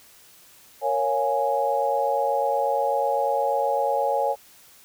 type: chord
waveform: sine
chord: Bb minor seventh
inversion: none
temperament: equal with one note detuned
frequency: 466.2 / 554.4 / 700.9 / 830.6 Hz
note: Bb4 / Db5 / F5 / Ab5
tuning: 0 / 0 / +6 / 0 cents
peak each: -29 / -24 / -29 / -24 dBFS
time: 0.81-4.36 s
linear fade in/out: 50 ms
effects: white hiss -52 dBFS RMS until 4.84 s